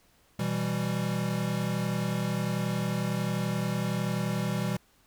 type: chord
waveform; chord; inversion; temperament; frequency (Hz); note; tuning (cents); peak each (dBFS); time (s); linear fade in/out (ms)
square; E minor; second; equal; 123.47 / 164.81 / 196; B2 / E3 / G3; 0 / 0 / 0; -33 / -33 / -32; 0.39-4.77; 5
effects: pink hiss -64 dBFS RMS until 5.06 s